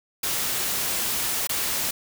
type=noise with dropouts; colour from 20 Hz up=white; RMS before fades=-26 dBFS; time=0.23-1.91 s; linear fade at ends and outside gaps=5 ms; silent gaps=1.472-1.493 s; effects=none